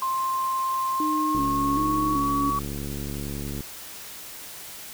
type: tone with pitch glide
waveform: sine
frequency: 1053 to 1128.6 Hz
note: C6 to C#6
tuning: +11 to +31 cents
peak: -23 dBFS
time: 0.02-2.59 s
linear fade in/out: 2 ms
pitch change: +120 cents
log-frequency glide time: 0.9-2.33 s
type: tone with vibrato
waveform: sine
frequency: 293.7 Hz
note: D4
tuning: in tune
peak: -25 dBFS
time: 1-2.5 s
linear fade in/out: 2 ms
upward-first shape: square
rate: 1.3 Hz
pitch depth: 74 cents each way
type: click train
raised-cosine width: 3 ms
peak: -21 dBFS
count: 161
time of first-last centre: 1.35-3.607 s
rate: 70.9 Hz
effects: white hiss -40 dBFS RMS until 4.93 s